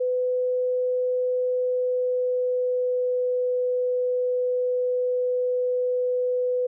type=tone with pitch glide; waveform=sine; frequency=502 to 498.8 Hz; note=B4 to B4; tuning=+28 to +17 cents; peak=-21 dBFS; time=0-6.67 s; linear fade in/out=10 ms; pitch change=-11 cents; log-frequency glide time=1.46-3.39 s; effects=none